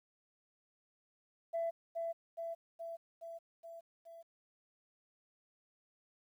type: tone with echo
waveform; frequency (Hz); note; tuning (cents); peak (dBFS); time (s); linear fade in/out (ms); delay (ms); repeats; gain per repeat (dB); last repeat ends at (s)
sine; 668; E5; +23; -32; 1.53-1.71; 20; 420; 6; -3; 4.23
effects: tanh soft clip ceiling -30 dBFS + 12-bit